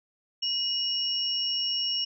sine tone pair together, 2896 / 5471 Hz, F#7 / F8, -38 / -37 cents, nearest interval major seventh, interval 1101 cents, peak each -29 / -28 dBFS, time 0.42-2.05 s, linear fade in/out 10 ms, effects none

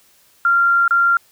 sine tone with dropouts, 1385 Hz, F6, 15 cents flat, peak -11 dBFS, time 0.45-1.17 s, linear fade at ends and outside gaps 2 ms, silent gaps 0.879-0.908 s, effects white hiss -54 dBFS RMS until 1.31 s

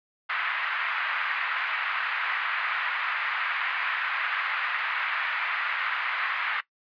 pink band-pass noise, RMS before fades -29 dBFS, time 0.29-6.61 s, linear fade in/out 10 ms, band 1200 to 2400 Hz, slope 24 dB/octave, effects noise-tail reverb RT60 0.1 s tail -18 dB re dry + resampled to 11025 Hz

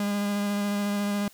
45% pulse tone with vibrato, 203.7 Hz, G#3, 33 cents flat, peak -25 dBFS, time 0-1.28 s, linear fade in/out 2 ms, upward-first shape square, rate 14 Hz, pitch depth 10 cents each way, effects white hiss -55 dBFS RMS until 1.33 s

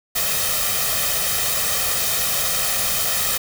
white noise with comb filter, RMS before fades -21 dBFS, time 0.15-3.38 s, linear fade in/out 10 ms, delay 1.6 ms, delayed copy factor +0.7, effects none

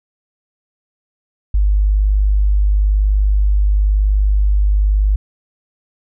sine tone, 50.5 Hz, G#1, 48 cents flat, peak -10 dBFS, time 1.54-5.16 s, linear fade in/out 5 ms, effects none

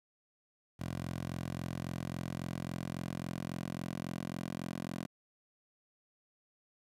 10% pulse tone with high-pass filter sweep, 43.65 Hz, F1, in tune, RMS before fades -40 dBFS, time 0.79-5.07 s, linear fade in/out 20 ms, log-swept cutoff 110 to 190 Hz, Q 1.4, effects resampled to 32000 Hz + 11-bit

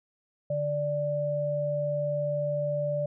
sine tone pair together, 146.83 / 587.3 Hz, D3 / D5, 0 / 0 cents, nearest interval 2 octaves, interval 2400 cents, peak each -32 / -27 dBFS, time 0.5-3.06 s, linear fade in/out 5 ms, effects none

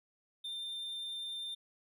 triangle tone, 3595 Hz, A7, 36 cents sharp, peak -37 dBFS, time 0.44-1.55 s, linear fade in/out 10 ms, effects none

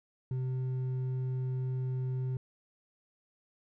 sine tone with hard clipping, 128.7 Hz, C3, 28 cents flat, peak -32 dBFS, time 0.31-2.37 s, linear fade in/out 2 ms, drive 4 dB, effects none

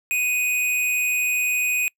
square tone with amplitude modulation, 2493 Hz, D#7, 3 cents sharp, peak -19 dBFS, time 0.11-1.88 s, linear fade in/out 0 ms, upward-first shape sine, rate 280 Hz, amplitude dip 35%, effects noise-tail reverb RT60 0.1 s tail -26 dB re dry

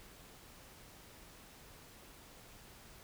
silence, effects pink hiss -57 dBFS RMS until 3.03 s

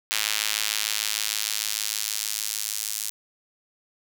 square tone with high-pass filter sweep, 53.3 Hz, G#1, 46 cents sharp, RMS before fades -28 dBFS, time 0.11-3.1 s, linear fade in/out 0 ms, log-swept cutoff 2700 to 6700 Hz, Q 0.86, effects none

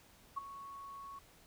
sine tone with ADSR envelope, 1108.7 Hz, C#6, in tune, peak -33 dBFS, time 0.36-1.19 s, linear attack 18 ms, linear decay 14 ms, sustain -13 dB, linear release 5 ms, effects pink hiss -63 dBFS RMS until 1.46 s

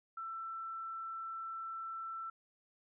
sine tone, 1335 Hz, E6, 22 cents sharp, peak -40 dBFS, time 0.17-2.3 s, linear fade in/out 5 ms, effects none

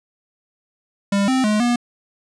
square tone with pitch steps, 199.7 / 260.6 / 211.7 / 241 Hz, G3 / C4 / G#3 / B3, +32 / -7 / +33 / -42 cents, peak -16 dBFS, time 1.12-1.76 s, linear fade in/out 5 ms, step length 160 ms, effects resampled to 22050 Hz

